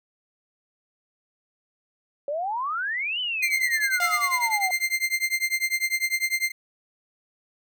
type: exponential two-way sweep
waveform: sine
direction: up then down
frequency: 553 to 3052 to 725 Hz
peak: -25 dBFS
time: 2.28-4.71 s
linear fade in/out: 2 ms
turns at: 3.2 s
type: tone with tremolo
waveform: 40% pulse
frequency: 2093 Hz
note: C7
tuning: in tune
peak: -18 dBFS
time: 3.42-6.52 s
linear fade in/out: 10 ms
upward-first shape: triangle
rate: 10 Hz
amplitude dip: 100%
type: tone with exponential decay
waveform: sawtooth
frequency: 710 Hz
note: F5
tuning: 28 cents sharp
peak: -22 dBFS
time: 4-4.97 s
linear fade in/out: 2 ms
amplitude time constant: 210 ms
effects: none